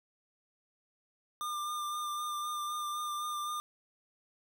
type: tone with vibrato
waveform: square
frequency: 1200 Hz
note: D6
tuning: 37 cents sharp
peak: -35 dBFS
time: 1.41-3.6 s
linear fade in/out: 0 ms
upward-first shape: sine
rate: 3.9 Hz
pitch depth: 19 cents each way
effects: none